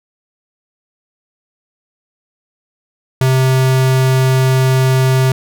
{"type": "tone", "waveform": "square", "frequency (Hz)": 130.81, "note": "C3", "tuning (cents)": 0, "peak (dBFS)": -10, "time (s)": [3.21, 5.32], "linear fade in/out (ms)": 2, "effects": []}